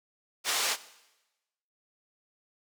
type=band-pass noise; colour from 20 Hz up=white; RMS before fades=-29 dBFS; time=0.44-0.77 s; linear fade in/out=50 ms; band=520 to 6800 Hz; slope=12 dB/octave; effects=noise-tail reverb RT60 1.0 s tail -17 dB re dry